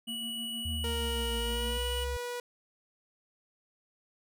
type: tone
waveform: square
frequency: 2937 Hz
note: F#7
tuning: 13 cents flat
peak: -36 dBFS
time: 0.07-2.05 s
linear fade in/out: 20 ms
type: tone with tremolo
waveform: triangle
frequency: 230 Hz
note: A#3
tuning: 23 cents flat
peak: -37 dBFS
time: 0.07-1.78 s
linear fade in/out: 10 ms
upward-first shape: sine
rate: 6.4 Hz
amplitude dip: 50%
type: linear two-way sweep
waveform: sine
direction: down then up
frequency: 84 to 56.2 to 68.2 Hz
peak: -33 dBFS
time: 0.65-2.17 s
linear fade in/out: 5 ms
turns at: 1.42 s
type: tone with pitch glide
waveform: sawtooth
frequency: 466.2 to 486.6 Hz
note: A#4 to B4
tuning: 0 to -26 cents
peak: -31 dBFS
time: 0.84-2.4 s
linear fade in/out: 2 ms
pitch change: +74 cents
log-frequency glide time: 1.36-1.79 s
effects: none